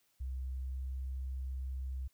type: tone with pitch glide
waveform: sine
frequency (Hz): 64.8 to 65.33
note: C2 to C2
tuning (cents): -16 to -2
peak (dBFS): -36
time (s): 0.2-2.08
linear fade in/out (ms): 10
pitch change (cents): +14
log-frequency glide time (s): 0.56-0.78
effects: white hiss -74 dBFS RMS until 2.13 s